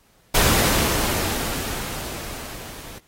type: noise with level ramp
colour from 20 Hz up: pink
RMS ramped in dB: -17 to -40 dBFS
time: 0.34-2.99 s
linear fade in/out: 10 ms
effects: pink hiss -59 dBFS RMS until 3.07 s + AAC 48 kbps